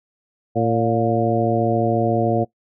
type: harmonic tone with a mistuned harmonic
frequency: 114 Hz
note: A#2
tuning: 38 cents flat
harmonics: 1 / 2 / 3 / 4 / 5 / 6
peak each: -23 / -23 / -23 / -23 / -23 / -23 dBFS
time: 0.55-2.45 s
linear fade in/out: 20 ms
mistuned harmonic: 6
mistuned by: +57 cents
effects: noise-tail reverb RT60 0.1 s tail -19 dB re dry